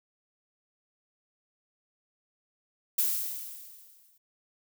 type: noise with exponential decay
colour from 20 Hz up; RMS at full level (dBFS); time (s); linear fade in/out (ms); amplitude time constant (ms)
violet; -25; 2.98-4.18; 5; 260
effects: none